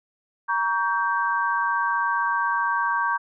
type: chord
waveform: sine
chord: G diminished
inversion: first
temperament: just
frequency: 940.8 / 1128.9 / 1568 Hz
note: Bb5 / Db6 / G6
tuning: +16 / +31 / 0 cents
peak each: -25 dBFS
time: 0.48-3.18 s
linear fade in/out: 20 ms
effects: none